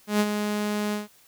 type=tone with ADSR envelope; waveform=sawtooth; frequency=208.8 Hz; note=G#3; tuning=10 cents sharp; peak=-14 dBFS; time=0.07-1.08 s; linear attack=130 ms; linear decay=49 ms; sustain=-7 dB; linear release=150 ms; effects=white hiss -57 dBFS RMS until 1.27 s